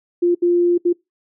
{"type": "tone bursts at uneven times", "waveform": "sine", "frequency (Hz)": 349.2, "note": "F4", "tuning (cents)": 0, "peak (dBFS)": -12, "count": 3, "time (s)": [[0.22, 0.35], [0.42, 0.78], [0.85, 0.93]], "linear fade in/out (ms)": 10, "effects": ["noise-tail reverb RT60 0.2 s tail -25 dB re dry"]}